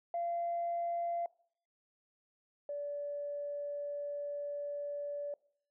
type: tone pair in turn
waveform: sine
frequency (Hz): 687 / 577.7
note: F5 / D5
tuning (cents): -29 / -29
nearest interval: minor third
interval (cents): 300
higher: first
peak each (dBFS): -32 / -36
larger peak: first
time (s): 0.14-1.26 / 2.69-5.34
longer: second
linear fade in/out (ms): 2
effects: noise-tail reverb RT60 0.6 s tail -23 dB re dry + tanh soft clip ceiling -28 dBFS